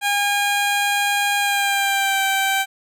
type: tone with pitch glide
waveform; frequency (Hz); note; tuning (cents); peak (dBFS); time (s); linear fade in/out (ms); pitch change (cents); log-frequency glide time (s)
15% pulse; 812 to 778; G#5 to G5; -39 to -13; -11; 0.01-2.66; 50; -74; 1.38-2.23
effects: none